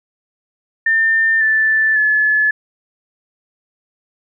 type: tone with pitch steps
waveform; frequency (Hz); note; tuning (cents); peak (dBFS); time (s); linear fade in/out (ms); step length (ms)
sine; 1800 / 1758.9 / 1718.7; A6 / A6 / A6; +39 / -1 / -41; -11; 0.86-2.51; 5; 550
effects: none